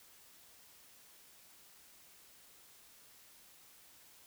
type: silence
effects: white hiss -61 dBFS RMS until 4.26 s